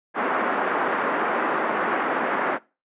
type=band-pass noise; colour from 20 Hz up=white; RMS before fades=-24 dBFS; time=0.14-2.59 s; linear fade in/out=50 ms; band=230 to 1600 Hz; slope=24 dB/octave; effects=noise-tail reverb RT60 0.3 s tail -22 dB re dry + resampled to 8000 Hz